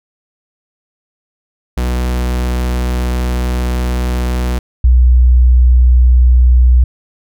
45% pulse / sine tone pair in turn, 61.74 / 61.74 Hz, B1 / B1, 0 / 0 cents, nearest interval unison, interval 0 cents, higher neither, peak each -13 / -4 dBFS, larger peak second, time 1.77-4.59 / 4.84-6.84 s, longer first, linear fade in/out 5 ms, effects none

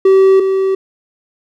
triangle tone pair in turn, 384.1 / 384.1 Hz, G4 / G4, -35 / -35 cents, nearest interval unison, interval 0 cents, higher neither, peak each -3 / -9 dBFS, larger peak first, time 0.05-0.4 / 0.4-0.75 s, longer neither, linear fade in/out 5 ms, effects none

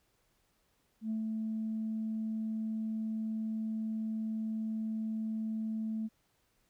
sine tone with ADSR envelope, 220 Hz, A3, in tune, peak -30 dBFS, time 1.01-6.09 s, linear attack 91 ms, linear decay 120 ms, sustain -2 dB, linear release 33 ms, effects tanh soft clip ceiling -28 dBFS + pink hiss -74 dBFS RMS until 6.69 s

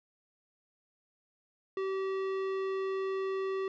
sine tone with tanh clipping, 384.4 Hz, G4, 34 cents flat, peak -33 dBFS, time 1.77-3.68 s, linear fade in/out 2 ms, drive 15 dB, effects none

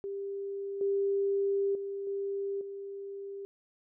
sine tone with level steps, 396.6 Hz, G4, 20 cents sharp, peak -34 / -26 / -34 / -31 / -38 dBFS, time 0.04-3.45 s, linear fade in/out 0 ms, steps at 0.81 / 1.75 / 2.07 / 2.61 s, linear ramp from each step 2 ms, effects none

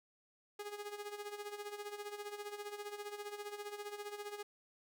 sawtooth tone with tremolo, 413 Hz, G#4, 10 cents flat, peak -37 dBFS, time 0.59-4.43 s, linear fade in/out 5 ms, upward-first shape sine, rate 15 Hz, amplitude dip 70%, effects none

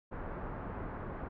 pink low-pass noise, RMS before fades -41 dBFS, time 0.11-1.29 s, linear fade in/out 20 ms, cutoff 1500 Hz, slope 24 dB/octave, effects none

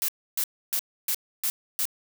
blue noise bursts, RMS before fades -26 dBFS, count 6, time 0.02-1.854 s, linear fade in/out 0 ms, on 64 ms, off 290 ms, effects none

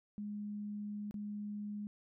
sine tone with dropouts, 207.4 Hz, G#3, 2 cents flat, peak -39 dBFS, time 0.18-1.87 s, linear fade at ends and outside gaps 0 ms, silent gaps 1.11-1.142 s, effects none

